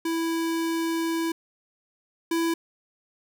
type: tone pair in turn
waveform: square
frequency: 329.8 / 331.9 Hz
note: E4 / E4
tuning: +1 / +12 cents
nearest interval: unison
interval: 11 cents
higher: second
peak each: -25 / -23 dBFS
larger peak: second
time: 0.05-1.32 / 2.31-2.54 s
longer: first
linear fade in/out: 5 ms
effects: none